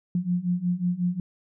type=beating tone pair; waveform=sine; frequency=174.61 / 180.11 Hz; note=F3 / F#3; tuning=0 / -46 cents; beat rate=5.5 Hz; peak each=-27 / -25 dBFS; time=0.15-1.2 s; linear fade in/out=2 ms; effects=none